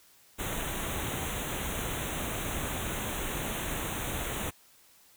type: band-stop noise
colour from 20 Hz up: pink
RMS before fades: -34 dBFS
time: 0.38-4.51 s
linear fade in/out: 20 ms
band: 3900 to 6100 Hz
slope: 96 dB/octave
effects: white hiss -60 dBFS RMS until 5.16 s

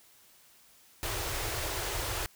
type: band-stop noise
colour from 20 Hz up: pink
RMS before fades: -34 dBFS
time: 1.03-2.26 s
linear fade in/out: 0 ms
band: 130 to 320 Hz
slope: 48 dB/octave
effects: white hiss -60 dBFS RMS until 2.35 s

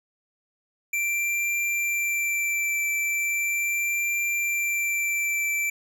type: tone with vibrato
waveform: square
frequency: 2349 Hz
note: D7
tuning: in tune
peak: -24 dBFS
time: 0.93-5.7 s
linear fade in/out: 5 ms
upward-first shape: triangle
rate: 0.38 Hz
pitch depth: 13 cents each way
effects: none

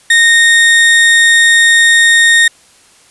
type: tone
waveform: 35% pulse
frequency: 1849 Hz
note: A#6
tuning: 15 cents flat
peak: -3 dBFS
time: 0.1-2.48 s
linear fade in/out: 5 ms
effects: white hiss -45 dBFS RMS until 3.1 s + resampled to 24000 Hz

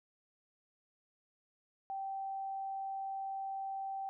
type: tone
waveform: sine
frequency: 778 Hz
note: G5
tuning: 13 cents flat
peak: -37 dBFS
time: 1.9-4.09 s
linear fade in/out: 0 ms
effects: none

